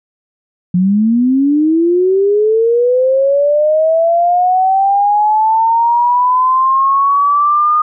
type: linear sweep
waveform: sine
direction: up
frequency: 174.61 to 1227 Hz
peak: -8 dBFS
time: 0.74-7.82 s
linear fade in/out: 5 ms
effects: none